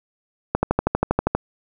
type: click train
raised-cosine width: 1 ms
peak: -3 dBFS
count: 11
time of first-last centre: 0.55-1.35 s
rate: 12.5 Hz
effects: none